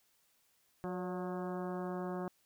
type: harmonic tone with a mistuned harmonic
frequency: 180.9 Hz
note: F#3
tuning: 39 cents flat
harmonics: 1 / 2 / 3 / 4 / 5 / 6 / 7 / 8 / 9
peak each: -40 / -41 / -46 / -46 / -51 / -50 / -53 / -58 / -57 dBFS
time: 0.84-2.28 s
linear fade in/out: 0 ms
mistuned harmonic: 3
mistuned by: +53 cents
effects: white hiss -73 dBFS RMS until 2.45 s